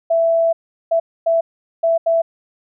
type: tone bursts at uneven times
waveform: sine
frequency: 663 Hz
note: E5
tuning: 10 cents sharp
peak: -12 dBFS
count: 5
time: 0.1-0.53 / 0.91-1 / 1.26-1.41 / 1.83-1.98 / 2.06-2.22 s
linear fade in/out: 10 ms
effects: none